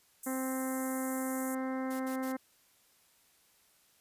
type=high-pass noise; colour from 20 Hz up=pink; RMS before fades=-43 dBFS; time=0.23-1.55 s; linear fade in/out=5 ms; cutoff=7000 Hz; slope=48 dB/octave
type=harmonic tone; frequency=261.6 Hz; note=C4; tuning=in tune; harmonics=1 / 2 / 3 / 4 / 5 / 6 / 7 / 8; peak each=-34 / -40 / -44 / -46 / -48 / -50 / -51 / -52 dBFS; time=0.26-2.37 s; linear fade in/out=10 ms
type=noise bursts; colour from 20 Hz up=blue; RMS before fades=-46 dBFS; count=3; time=1.9-2.324 s; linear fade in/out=10 ms; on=100 ms; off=62 ms
effects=white hiss -67 dBFS RMS until 4 s + resampled to 32000 Hz